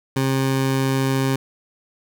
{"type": "tone", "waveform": "20% pulse", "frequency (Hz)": 133.9, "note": "C3", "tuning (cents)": 40, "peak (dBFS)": -13, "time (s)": [0.16, 1.36], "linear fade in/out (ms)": 5, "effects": []}